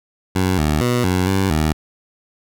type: tone with pitch steps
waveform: 15% pulse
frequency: 92.8 / 75.8 / 122.3 / 91.7 / 96.3 / 77.7 Hz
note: F#2 / D#2 / B2 / F#2 / G2 / D#2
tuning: +6 / -45 / -16 / -15 / -30 / -2 cents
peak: -9 dBFS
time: 0.35-1.73 s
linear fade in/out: 10 ms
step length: 230 ms
effects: none